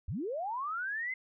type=linear sweep; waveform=sine; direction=up; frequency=56.8 to 2093 Hz; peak=-33 dBFS; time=0.08-1.14 s; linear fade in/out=5 ms; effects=none